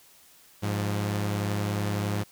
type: tone pair together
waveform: sawtooth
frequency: 103.2 / 175.72 Hz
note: G#2 / F3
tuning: -10 / +11 cents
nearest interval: major sixth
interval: 921 cents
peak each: -23 / -30 dBFS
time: 0.62-2.24 s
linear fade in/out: 20 ms
effects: white hiss -56 dBFS RMS until 2.31 s